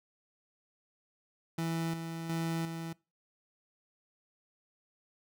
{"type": "tone with tremolo", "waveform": "30% pulse", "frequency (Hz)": 164.81, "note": "E3", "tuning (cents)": 0, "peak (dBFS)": -29, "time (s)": [1.58, 2.93], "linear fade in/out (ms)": 5, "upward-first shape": "square", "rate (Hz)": 1.4, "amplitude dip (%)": 50, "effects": ["noise-tail reverb RT60 0.3 s tail -24 dB re dry"]}